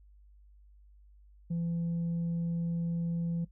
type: tone with tanh clipping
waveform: sine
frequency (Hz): 169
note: E3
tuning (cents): +43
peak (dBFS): -30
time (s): 1.5-3.45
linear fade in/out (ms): 10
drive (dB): 1
effects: noise-tail reverb RT60 0.1 s tail -19 dB re dry + added 50 Hz sine -55 dBFS peak until 3.51 s